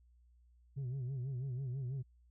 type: tone with vibrato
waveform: sine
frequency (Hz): 130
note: C3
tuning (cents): -11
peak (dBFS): -34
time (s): 0.76-2.03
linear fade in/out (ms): 20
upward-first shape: sine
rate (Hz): 6.1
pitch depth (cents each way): 120
effects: tanh soft clip ceiling -36 dBFS + added 60 Hz sine -63 dBFS peak until 2.3 s